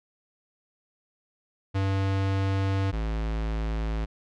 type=tone pair in turn; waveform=square; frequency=97.1 / 54.5 Hz; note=G2 / A1; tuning=-16 / -16 cents; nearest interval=minor seventh; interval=1000 cents; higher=first; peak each=-24 / -27 dBFS; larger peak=first; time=1.74-2.92 / 2.92-4.06 s; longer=first; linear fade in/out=20 ms; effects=low-pass 4000 Hz 12 dB/octave